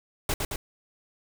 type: noise with echo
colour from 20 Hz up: pink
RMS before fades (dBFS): -26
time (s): 0.29-0.34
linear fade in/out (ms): 2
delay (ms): 110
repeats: 2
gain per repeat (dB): -3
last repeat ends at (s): 0.56
effects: none